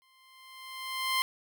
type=tone with exponential growth; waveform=15% pulse; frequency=1046.5 Hz; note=C6; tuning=in tune; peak=-18 dBFS; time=0.02-1.22 s; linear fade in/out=0 ms; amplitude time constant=260 ms; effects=none